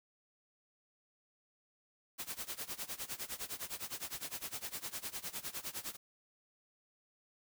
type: noise with tremolo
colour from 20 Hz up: white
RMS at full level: -40 dBFS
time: 2.18-5.97 s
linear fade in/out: 20 ms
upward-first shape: sine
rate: 9.8 Hz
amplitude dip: 90%
effects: none